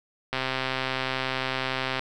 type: click train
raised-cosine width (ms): 0.3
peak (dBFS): -11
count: 219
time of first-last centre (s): 0.33-1.994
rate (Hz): 131
effects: none